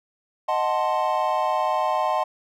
triangle chord, D# diminished seventh, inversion none, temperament equal, 622.3 / 740 / 880 / 1046.5 Hz, D#5 / F#5 / A5 / C6, 0 / 0 / 0 / 0 cents, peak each -24 dBFS, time 0.48-2.24 s, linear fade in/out 10 ms, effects none

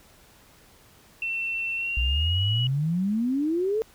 sine tone with pitch glide, 2696 to 2923 Hz, E7 to F#7, +38 to -22 cents, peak -26 dBFS, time 1.22-2.67 s, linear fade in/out 2 ms, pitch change +140 cents, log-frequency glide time 1.74-2.41 s
sine exponential sweep, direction up, 59.4 to 453.5 Hz, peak -22 dBFS, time 1.97-3.82 s, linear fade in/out 0 ms
effects pink hiss -55 dBFS RMS until 3.94 s

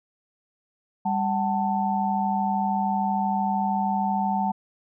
sine tone cluster, 198.9 / 753 / 886 Hz, G3 / F#5 / A5, +25 / +30 / +12 cents, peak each -26 dBFS, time 1.05-4.52 s, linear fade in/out 10 ms, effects none

